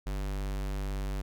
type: tone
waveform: square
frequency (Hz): 49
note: G1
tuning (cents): 0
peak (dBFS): -32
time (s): 0.06-1.22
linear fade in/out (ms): 10
effects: none